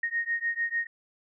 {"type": "beating tone pair", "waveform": "sine", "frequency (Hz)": [1857, 1863.7], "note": ["A#6", "A#6"], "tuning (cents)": [-7, -1], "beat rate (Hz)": 6.7, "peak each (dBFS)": [-30, -30], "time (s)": [0.03, 0.87], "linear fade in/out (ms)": 5, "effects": []}